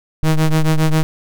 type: ring-modulated tone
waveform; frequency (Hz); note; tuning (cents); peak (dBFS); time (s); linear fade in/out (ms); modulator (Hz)
square; 79.2; D#2; +31; -9; 0.23-1.03; 0; 75.5
effects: none